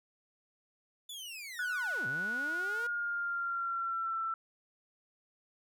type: linear two-way sweep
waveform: sawtooth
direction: down then up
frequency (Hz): 3520 to 116.54 to 485.4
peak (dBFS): -39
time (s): 1.09-2.87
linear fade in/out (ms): 5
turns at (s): 2.07
type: tone with pitch glide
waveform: sine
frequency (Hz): 1473 to 1335.2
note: F#6 to E6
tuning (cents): -8 to +22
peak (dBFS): -32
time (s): 1.59-4.34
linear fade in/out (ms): 2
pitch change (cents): -170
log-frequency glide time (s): 2.21-4.2
effects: none